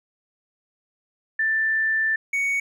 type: tone pair in turn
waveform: sine / triangle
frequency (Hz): 1771 / 2231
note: A6 / C#7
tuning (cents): +11 / +11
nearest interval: major third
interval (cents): 400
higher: second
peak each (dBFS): -19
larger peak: neither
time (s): 1.39-2.16 / 2.33-2.6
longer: first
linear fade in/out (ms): 5
effects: none